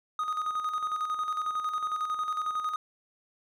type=tone with tremolo; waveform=triangle; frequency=1244.5 Hz; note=D#6; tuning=in tune; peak=-25 dBFS; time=0.19-2.76 s; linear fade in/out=2 ms; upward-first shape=square; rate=11 Hz; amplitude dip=50%; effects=none